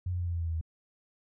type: tone with pitch steps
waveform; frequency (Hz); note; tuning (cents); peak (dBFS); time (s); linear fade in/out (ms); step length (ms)
sine; 90.6 / 89.09 / 87.61 / 86.16 / 84.73 / 83.32 / 81.94 / 80.58; F#2 / F2 / F2 / F2 / E2 / E2 / E2 / E2; -36 / +35 / +6 / -23 / +48 / +19 / -10 / -39; -29; 0.06-0.612; 5; 69
effects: none